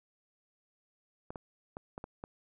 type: clicks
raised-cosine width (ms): 1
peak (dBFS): -27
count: 6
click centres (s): 1.305 / 1.358 / 1.769 / 1.979 / 2.041 / 2.239
effects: none